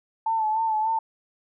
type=tone with vibrato; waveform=sine; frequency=880 Hz; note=A5; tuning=in tune; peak=-21 dBFS; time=0.26-0.99 s; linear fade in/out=5 ms; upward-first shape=sine; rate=3.4 Hz; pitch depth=44 cents each way; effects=none